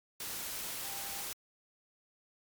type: tone in noise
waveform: sine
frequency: 795 Hz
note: G5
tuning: 24 cents sharp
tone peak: -49 dBFS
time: 0.84-1.23 s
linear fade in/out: 2 ms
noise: white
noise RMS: -40 dBFS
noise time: 0.2-1.33 s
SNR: -12 dB
effects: MP3 96 kbps